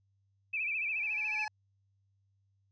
sine tone with vibrato, 2469 Hz, D#7, 14 cents flat, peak -31 dBFS, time 0.53-1.45 s, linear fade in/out 10 ms, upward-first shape sine, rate 14 Hz, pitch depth 110 cents each way
25% pulse tone with exponential growth, 853 Hz, G#5, 46 cents sharp, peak -31 dBFS, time 0.79-1.48 s, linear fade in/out 2 ms, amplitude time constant 150 ms
effects added 98 Hz sine -70 dBFS peak until 2.71 s + resampled to 16000 Hz

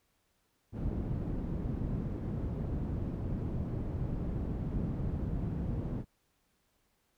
white low-pass noise, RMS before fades -35 dBFS, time 0.72-6.05 s, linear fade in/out 50 ms, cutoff 170 Hz, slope 12 dB/octave, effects pink hiss -75 dBFS RMS until 7.17 s

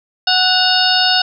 harmonic tone with a mistuned harmonic, 740 Hz, F#5, in tune, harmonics 1 / 2 / 4 / 5 / 6 / 7, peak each -18 / -18 / -18 / -18 / -18 / -18 dBFS, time 0.27-1.22 s, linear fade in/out 5 ms, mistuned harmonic 4, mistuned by -61 cents, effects none

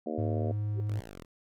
harmonic tone, 77.78 Hz, D#2, in tune, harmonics 3 / 4 / 5 / 6 / 7 / 8 / 9, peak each -37 / -38 / -39 / -40 / -40 / -41 / -42 dBFS, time 0.06-0.52 s, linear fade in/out 5 ms
triangle tone with pitch glide, 104 to 104.97 Hz, G#2 to G#2, +3 to +19 cents, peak -27 dBFS, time 0.18-1 s, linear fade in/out 5 ms, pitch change +16 cents, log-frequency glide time 0.36-0.66 s
sine tone with exponential growth, 383.7 Hz, G4, 37 cents flat, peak -33 dBFS, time 0.71-0.8 s, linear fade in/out 0 ms, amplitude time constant 18 ms
5% pulse exponential two-way sweep, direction up then down, 37.08 to 66.2 to 37.08 Hz, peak -33 dBFS, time 0.87-1.25 s, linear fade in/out 10 ms, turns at 0.99 s
effects none

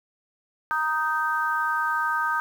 sine chord, Eb major, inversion second, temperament just, 933.4 / 1244.5 / 1555.6 Hz, Bb5 / Eb6 / G6, +2 / 0 / -14 cents, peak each -28 / -26 / -26 dBFS, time 0.71-2.4 s, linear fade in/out 0 ms, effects 8-bit

